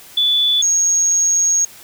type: tone pair in turn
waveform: sine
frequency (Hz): 3464 / 6568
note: A7 / G#8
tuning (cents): -28 / -20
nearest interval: major seventh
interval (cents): 1108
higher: second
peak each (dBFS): -12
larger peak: neither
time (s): 0.17-0.62 / 0.62-1.65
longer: second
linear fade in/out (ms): 5
effects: white hiss -41 dBFS RMS until 1.83 s